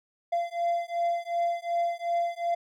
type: beating tone pair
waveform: triangle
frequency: 686 / 688.7 Hz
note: F5 / F5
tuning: -31 / -24 cents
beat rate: 2.7 Hz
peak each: -27 dBFS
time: 0.32-2.55 s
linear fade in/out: 10 ms
effects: none

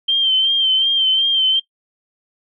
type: tone with vibrato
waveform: sine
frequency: 3136 Hz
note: G7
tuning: in tune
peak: -12 dBFS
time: 0.08-1.6 s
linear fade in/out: 10 ms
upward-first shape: sine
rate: 2.7 Hz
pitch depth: 43 cents each way
effects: noise-tail reverb RT60 0.1 s tail -20 dB re dry

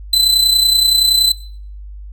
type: tone with amplitude modulation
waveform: 40% pulse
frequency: 4028 Hz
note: B7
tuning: 33 cents sharp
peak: -6 dBFS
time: 0.13-1.32 s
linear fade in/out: 5 ms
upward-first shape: sine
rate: 30.6 Hz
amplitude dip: 55%
effects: noise-tail reverb RT60 0.5 s tail -19 dB re dry + added 50 Hz sine -29 dBFS peak until 2.12 s

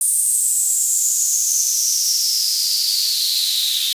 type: noise with high-pass filter sweep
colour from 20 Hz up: white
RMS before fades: -18 dBFS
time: 0.01-3.93 s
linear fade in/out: 2 ms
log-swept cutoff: 9000 to 3600 Hz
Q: 8.4
effects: resampled to 32000 Hz

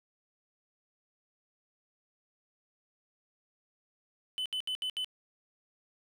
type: tone bursts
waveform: triangle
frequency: 3020 Hz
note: F#7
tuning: 35 cents sharp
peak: -30 dBFS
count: 5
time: 4.38-5.045 s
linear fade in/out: 0 ms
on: 77 ms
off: 70 ms
effects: none

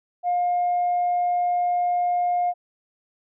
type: tone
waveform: sine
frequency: 710 Hz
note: F5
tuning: 28 cents sharp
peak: -18 dBFS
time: 0.23-2.54 s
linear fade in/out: 50 ms
effects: tanh soft clip ceiling -16 dBFS

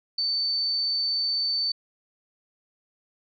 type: tone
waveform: sine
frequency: 4538 Hz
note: C#8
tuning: 40 cents sharp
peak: -23 dBFS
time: 0.18-1.72 s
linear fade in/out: 5 ms
effects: none

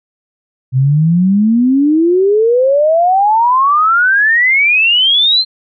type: exponential sweep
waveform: sine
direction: up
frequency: 125.6 to 4200 Hz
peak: -7 dBFS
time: 0.72-5.45 s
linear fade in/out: 50 ms
effects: none

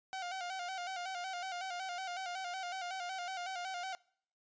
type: tone with vibrato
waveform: sawtooth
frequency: 734 Hz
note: F#5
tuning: 14 cents flat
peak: -35 dBFS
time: 0.13-3.95 s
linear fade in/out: 0 ms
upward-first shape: square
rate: 5.4 Hz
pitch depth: 65 cents each way
effects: noise-tail reverb RT60 0.6 s tail -24 dB re dry + resampled to 16000 Hz

